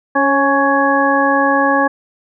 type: harmonic tone with a mistuned harmonic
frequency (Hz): 278.4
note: C#4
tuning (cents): +8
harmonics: 1 / 2 / 3 / 4 / 6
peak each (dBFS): -17 / -17 / -17 / -17 / -17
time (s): 0.15-1.88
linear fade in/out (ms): 10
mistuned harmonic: 2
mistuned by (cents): -29
effects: none

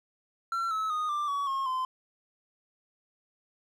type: tone with pitch steps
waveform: triangle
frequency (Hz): 1356 / 1295.5 / 1237.7 / 1182.5 / 1129.8 / 1079.4 / 1031.2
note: E6 / E6 / D#6 / D6 / C#6 / C#6 / C6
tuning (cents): +49 / -30 / -9 / +12 / +33 / -46 / -26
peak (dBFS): -26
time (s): 0.52-1.85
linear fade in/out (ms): 2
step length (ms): 190
effects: none

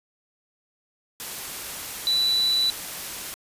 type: tone in noise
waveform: sine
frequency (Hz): 3966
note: B7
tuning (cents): +7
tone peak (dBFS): -19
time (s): 2.07-2.7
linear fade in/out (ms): 0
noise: white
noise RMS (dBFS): -34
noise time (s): 1.2-3.34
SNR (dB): +12
effects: resampled to 32000 Hz

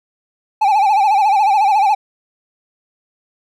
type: tone with vibrato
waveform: triangle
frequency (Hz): 819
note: G#5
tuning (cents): -24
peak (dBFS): -8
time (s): 0.61-1.95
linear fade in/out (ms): 10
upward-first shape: sine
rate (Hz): 14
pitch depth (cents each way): 110
effects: none

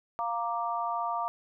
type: chord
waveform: sine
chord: Bb major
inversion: second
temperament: equal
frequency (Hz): 698.5 / 932.3 / 1174.7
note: F5 / Bb5 / D6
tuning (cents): 0 / 0 / 0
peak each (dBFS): -33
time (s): 0.19-1.28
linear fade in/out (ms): 0
effects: none

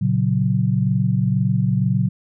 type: chord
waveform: sine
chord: F# major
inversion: first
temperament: equal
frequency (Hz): 116.54 / 138.59 / 185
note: A#2 / C#3 / F#3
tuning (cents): 0 / 0 / 0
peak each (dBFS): -20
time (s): 0.01-2.09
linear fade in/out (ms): 10
effects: none

